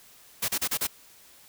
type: noise bursts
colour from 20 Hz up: white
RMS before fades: -27 dBFS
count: 5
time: 0.42-0.872 s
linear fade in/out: 10 ms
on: 64 ms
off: 33 ms
effects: white hiss -54 dBFS RMS until 1.48 s

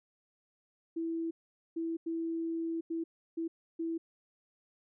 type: tone bursts at uneven times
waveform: sine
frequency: 329.6 Hz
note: E4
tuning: in tune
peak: -32 dBFS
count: 6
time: 0.96-1.31 / 1.76-1.97 / 2.06-2.81 / 2.9-3.04 / 3.37-3.48 / 3.79-3.98 s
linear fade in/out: 10 ms
effects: none

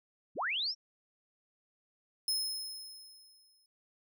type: linear sweep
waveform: sine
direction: up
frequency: 81.5 to 5640 Hz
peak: -31 dBFS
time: 0.35-0.75 s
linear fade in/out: 50 ms
type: tone with exponential decay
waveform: sawtooth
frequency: 5170 Hz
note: E8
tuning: 34 cents flat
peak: -26 dBFS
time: 2.28-3.66 s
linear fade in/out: 2 ms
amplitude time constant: 300 ms
effects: none

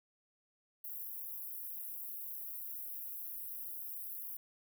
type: high-pass noise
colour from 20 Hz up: pink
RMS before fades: -44 dBFS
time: 0.84-4.37 s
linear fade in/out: 5 ms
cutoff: 12000 Hz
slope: 48 dB/octave
effects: none

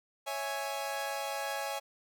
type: chord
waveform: sawtooth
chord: C# minor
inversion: none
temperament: equal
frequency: 554.4 / 659.3 / 830.6 Hz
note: C#5 / E5 / G#5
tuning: 0 / 0 / 0 cents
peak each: -35 / -37 / -33 dBFS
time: 0.26-1.8 s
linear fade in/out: 20 ms
effects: none

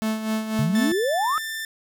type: tone with tremolo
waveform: 45% pulse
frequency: 218.8 Hz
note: A3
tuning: 9 cents flat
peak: -21 dBFS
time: 0.02-0.92 s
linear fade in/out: 0 ms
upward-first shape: sine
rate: 4 Hz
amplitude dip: 60%
type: exponential sweep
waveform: sine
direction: up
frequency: 130.81 to 1318.5 Hz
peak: -20 dBFS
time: 0.59-1.38 s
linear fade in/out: 0 ms
type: tone with pitch glide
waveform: sawtooth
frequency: 1760 to 1780.5 Hz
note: A6 to A6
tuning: 0 to +20 cents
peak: -25 dBFS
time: 0.75-1.65 s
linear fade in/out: 2 ms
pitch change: +20 cents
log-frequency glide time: 1.19-1.28 s
effects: none

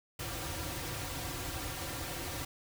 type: noise with comb filter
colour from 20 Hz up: pink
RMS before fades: -39 dBFS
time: 0.19-2.45 s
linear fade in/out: 5 ms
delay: 4.7 ms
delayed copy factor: -0.85
effects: none

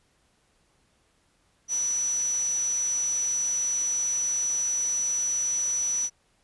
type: tone in noise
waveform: sine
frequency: 5920 Hz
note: F#8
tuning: in tune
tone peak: -24 dBFS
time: 1.68-6.1 s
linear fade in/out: 50 ms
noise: white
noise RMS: -41 dBFS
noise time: 1.68-6.1 s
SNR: +14 dB
effects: pink hiss -67 dBFS RMS until 6.43 s + resampled to 24000 Hz

